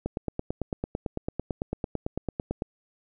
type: click train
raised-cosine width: 2 ms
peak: -15 dBFS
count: 24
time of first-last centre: 0.06-2.621 s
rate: 8.98 Hz
effects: none